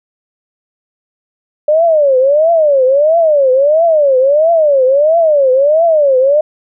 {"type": "tone with vibrato", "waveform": "sine", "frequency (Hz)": 588, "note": "D5", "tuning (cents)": 2, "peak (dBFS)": -6, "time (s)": [1.68, 6.41], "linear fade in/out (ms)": 5, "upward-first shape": "triangle", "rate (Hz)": 1.5, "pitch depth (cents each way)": 270, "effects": []}